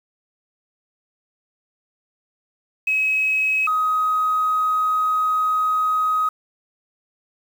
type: tone pair in turn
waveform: sine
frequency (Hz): 2556 / 1259.3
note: D#7 / D#6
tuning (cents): +46 / +20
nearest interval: octave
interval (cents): 1226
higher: first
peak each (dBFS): -16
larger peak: neither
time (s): 2.87-3.67 / 3.67-6.29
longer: second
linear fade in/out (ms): 5
effects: tanh soft clip ceiling -12 dBFS + 7-bit